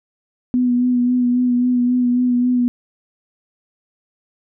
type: tone with vibrato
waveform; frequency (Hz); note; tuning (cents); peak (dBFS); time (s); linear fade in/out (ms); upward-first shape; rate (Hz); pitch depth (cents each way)
sine; 246.9; B3; 0; -13; 0.54-2.68; 0; sine; 3.7; 24
effects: none